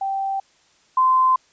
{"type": "tone pair in turn", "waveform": "sine", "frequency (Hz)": [780, 1033.9], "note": ["G5", "C6"], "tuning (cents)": [-9, -21], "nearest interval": "perfect fourth", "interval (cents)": 488, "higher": "second", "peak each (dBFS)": [-21, -13], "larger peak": "second", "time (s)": [[0.01, 0.4], [0.97, 1.36]], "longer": "neither", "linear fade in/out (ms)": 5, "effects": ["white hiss -58 dBFS RMS until 1.52 s", "resampled to 16000 Hz"]}